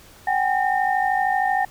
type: tone cluster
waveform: sine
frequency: 757 / 810 / 1823 Hz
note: F#5 / G#5 / A#6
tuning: +39 / -43 / -39 cents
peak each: -21 / -22 / -25 dBFS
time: 0.27-1.65 s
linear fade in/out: 5 ms
effects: pink hiss -48 dBFS RMS until 1.7 s